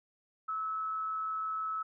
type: tone with amplitude modulation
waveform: sine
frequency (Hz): 1297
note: E6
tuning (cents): -28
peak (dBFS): -31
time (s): 0.48-1.83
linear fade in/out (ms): 10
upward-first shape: sine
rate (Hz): 166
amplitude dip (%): 30
effects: none